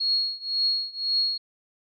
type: tone with tremolo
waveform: sine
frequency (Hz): 4309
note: C#8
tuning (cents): -50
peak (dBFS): -19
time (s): 0-1.38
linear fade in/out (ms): 10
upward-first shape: triangle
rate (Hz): 1.9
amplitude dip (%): 95
effects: none